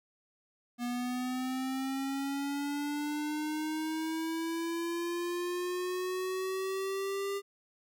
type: linear sweep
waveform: square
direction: up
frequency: 240.7 to 399.8 Hz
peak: -33 dBFS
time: 0.78-7.42 s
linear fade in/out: 50 ms
effects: none